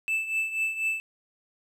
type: tone with tremolo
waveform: triangle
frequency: 2637 Hz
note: E7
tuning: in tune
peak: -21 dBFS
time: 0.08-1 s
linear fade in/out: 0 ms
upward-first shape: triangle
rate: 4.1 Hz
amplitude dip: 75%
effects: none